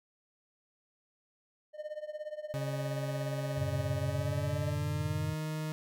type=tone with tremolo; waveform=triangle; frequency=607 Hz; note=D#5; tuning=43 cents flat; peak=-32 dBFS; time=1.73-4.76 s; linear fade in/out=50 ms; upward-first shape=triangle; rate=17 Hz; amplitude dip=95%
type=tone with pitch glide; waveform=40% pulse; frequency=137.5 to 155.23 Hz; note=C#3 to D#3; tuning=-14 to -4 cents; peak=-33 dBFS; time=2.54-5.72 s; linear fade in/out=0 ms; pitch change=+210 cents; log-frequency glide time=4-5.33 s
type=chord; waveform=sine; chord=F# diminished; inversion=none; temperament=equal; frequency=92.5 / 110 / 130.81 Hz; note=F#2 / A2 / C3; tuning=0 / 0 / 0 cents; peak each=-36 / -38 / -41 dBFS; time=3.57-5.34 s; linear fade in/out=10 ms
effects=none